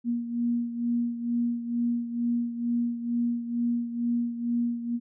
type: beating tone pair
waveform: sine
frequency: 236.9 / 239.1 Hz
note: A#3 / A#3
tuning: +28 / +44 cents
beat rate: 2.2 Hz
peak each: -26 / -32 dBFS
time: 0.04-5 s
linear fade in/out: 50 ms
effects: none